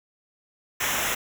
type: noise with comb filter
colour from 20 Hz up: pink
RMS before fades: -26 dBFS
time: 0.8-1.15 s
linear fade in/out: 10 ms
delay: 0.22 ms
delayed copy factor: -0.85
effects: none